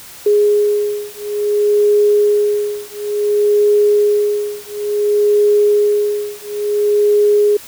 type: beating tone pair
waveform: sine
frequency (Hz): 414.7 / 415.27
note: G#4 / G#4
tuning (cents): -3 / 0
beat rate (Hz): 0.57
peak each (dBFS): -14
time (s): 0.26-7.57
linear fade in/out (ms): 5
effects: white hiss -36 dBFS RMS until 7.67 s